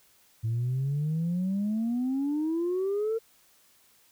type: exponential sweep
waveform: sine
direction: up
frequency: 110 to 459.3 Hz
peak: -24 dBFS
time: 0.43-3.19 s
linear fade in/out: 20 ms
effects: tanh soft clip ceiling -23 dBFS + white hiss -62 dBFS RMS until 4.11 s